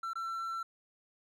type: tone with dropouts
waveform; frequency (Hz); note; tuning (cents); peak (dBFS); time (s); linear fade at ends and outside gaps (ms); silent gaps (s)
triangle; 1346; E6; +36; -33; 0.03-0.63; 5; 0.134-0.155
effects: none